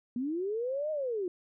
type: linear two-way sweep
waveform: sine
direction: up then down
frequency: 233.1 to 629 to 343.2 Hz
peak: -30 dBFS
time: 0.16-1.28 s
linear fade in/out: 2 ms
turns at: 0.91 s
effects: none